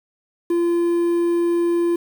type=tone with quantisation; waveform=triangle; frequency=343.2 Hz; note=F4; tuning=30 cents flat; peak=-14 dBFS; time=0.5-1.96 s; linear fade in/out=5 ms; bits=7; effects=none